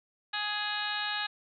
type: harmonic tone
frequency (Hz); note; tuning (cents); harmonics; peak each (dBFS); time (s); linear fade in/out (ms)
417.2; G#4; +8; 2 / 3 / 4 / 5 / 6 / 7 / 8 / 9 / 10; -38 / -41 / -35 / -47 / -41 / -40 / -45 / -38 / -41; 0.33-1.27; 10
effects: none